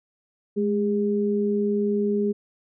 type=tone pair together; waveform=sine; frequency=209.3 / 407.6 Hz; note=G#3 / G#4; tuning=+14 / -32 cents; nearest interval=octave; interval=1154 cents; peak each=-23 dBFS; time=0.56-2.33 s; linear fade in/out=20 ms; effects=none